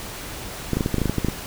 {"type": "clicks", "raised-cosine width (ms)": 3, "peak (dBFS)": -8, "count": 12, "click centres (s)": [0.733, 0.77, 0.808, 0.861, 0.943, 0.983, 1.017, 1.057, 1.096, 1.183, 1.247, 1.285], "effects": ["pink hiss -34 dBFS RMS until 1.46 s"]}